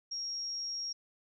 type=tone; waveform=sine; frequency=5588 Hz; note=F8; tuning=in tune; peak=-35 dBFS; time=0.11-0.93 s; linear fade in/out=10 ms; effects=none